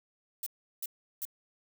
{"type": "noise bursts", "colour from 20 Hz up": "violet", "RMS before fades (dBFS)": -36, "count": 3, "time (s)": [0.43, 1.252], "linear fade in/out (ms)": 2, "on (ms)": 34, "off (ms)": 360, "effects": []}